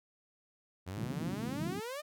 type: exponential sweep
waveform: sawtooth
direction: up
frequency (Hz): 87.31 to 620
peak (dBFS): -35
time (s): 0.86-2.02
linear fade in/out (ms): 20
type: band-pass noise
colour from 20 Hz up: pink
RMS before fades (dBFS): -39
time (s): 0.97-1.8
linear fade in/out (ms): 2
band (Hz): 130 to 260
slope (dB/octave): 24
effects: none